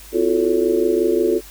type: tone cluster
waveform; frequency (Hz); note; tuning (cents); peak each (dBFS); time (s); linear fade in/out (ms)
sine; 256.9 / 335 / 360.6 / 438.4 / 563; C4 / E4 / F#4 / A4 / C#5; -32 / +28 / -45 / -6 / +27; -27 / -21 / -18 / -19 / -27; 0.12-1.41; 50
effects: added 50 Hz sine -42 dBFS peak until 1.5 s + white hiss -42 dBFS RMS until 1.5 s